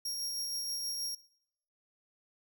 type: tone with tremolo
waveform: sawtooth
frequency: 5588 Hz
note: F8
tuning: in tune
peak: -31 dBFS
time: 0.05-1.15 s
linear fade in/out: 5 ms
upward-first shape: sine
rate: 6.3 Hz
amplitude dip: 25%
effects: noise-tail reverb RT60 0.7 s tail -20 dB re dry